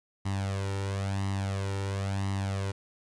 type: tone with flanger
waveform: sawtooth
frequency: 98 Hz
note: G2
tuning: in tune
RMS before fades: -31 dBFS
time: 0.25-2.72 s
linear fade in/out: 10 ms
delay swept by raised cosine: 1 to 2.2 ms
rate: 0.98 Hz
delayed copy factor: +0.7
effects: resampled to 22050 Hz + 11-bit